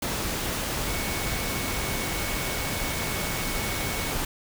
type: tone in noise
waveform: sine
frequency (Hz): 2217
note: C#7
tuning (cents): 0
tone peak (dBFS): -37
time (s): 0.87-4.13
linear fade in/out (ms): 5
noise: pink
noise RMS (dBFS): -29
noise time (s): 0.02-4.25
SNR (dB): -11
effects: none